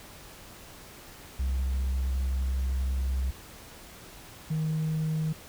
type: tone pair in turn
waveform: sine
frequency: 65.4 / 157.22 Hz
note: C2 / D#3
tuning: 0 / +18 cents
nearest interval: octave + minor third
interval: 1518 cents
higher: second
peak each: -23 / -24 dBFS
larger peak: first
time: 1.39-3.31 / 4.5-5.33 s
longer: first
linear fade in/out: 10 ms
effects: tanh soft clip ceiling -24 dBFS + pink hiss -48 dBFS RMS until 5.48 s